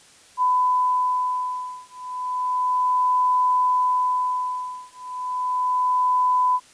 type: beating tone pair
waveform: sine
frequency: 1002 / 1002.33 Hz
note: B5 / B5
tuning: +25 / +25 cents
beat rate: 0.33 Hz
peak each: -22 dBFS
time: 0.37-6.6 s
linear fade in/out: 50 ms
effects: white hiss -51 dBFS RMS until 6.73 s + resampled to 22050 Hz